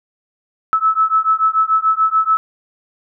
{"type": "beating tone pair", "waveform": "sine", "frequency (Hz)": [1300, 1306.9], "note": ["E6", "E6"], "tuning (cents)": [-24, -15], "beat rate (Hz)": 6.9, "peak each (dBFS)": -15, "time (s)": [0.73, 2.37], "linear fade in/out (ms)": 0, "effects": []}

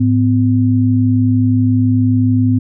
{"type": "tone pair together", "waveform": "sine", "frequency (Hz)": [106.75, 253.9], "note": ["G#2", "B3"], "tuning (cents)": [48, 48], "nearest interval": "octave + minor third", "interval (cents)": 1500, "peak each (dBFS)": -12, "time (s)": [0, 2.59], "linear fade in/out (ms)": 10, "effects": []}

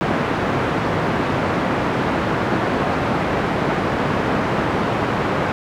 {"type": "band-pass noise", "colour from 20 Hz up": "pink", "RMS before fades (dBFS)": -20, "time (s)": [0.01, 5.52], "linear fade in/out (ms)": 0, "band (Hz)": [130, 1600], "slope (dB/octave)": 12, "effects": []}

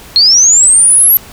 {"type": "linear sweep", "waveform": "sine", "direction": "up", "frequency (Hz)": [4180, 11840], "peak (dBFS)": -3, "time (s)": [0.16, 1.17], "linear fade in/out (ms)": 0, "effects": ["pink hiss -34 dBFS RMS until 1.32 s"]}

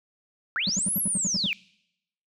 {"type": "linear two-way sweep", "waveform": "sine", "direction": "up then down", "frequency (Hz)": [1283, 11840, 2278], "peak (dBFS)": -24, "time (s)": [0.56, 1.53], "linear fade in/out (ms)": 0, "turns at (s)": 0.97}
{"type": "tone bursts", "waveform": "triangle", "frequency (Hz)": 192.2, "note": "G3", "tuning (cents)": -34, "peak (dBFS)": -24, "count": 9, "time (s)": [0.67, 1.463], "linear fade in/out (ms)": 2, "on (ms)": 25, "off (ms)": 71}
{"effects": ["noise-tail reverb RT60 0.8 s tail -24 dB re dry"]}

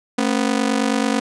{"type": "ring-modulated tone", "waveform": "sawtooth", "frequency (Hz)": 246.9, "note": "B3", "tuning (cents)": 0, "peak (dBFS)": -10, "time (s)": [0.18, 1.2], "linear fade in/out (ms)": 5, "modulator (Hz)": 24.6, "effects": ["resampled to 22050 Hz"]}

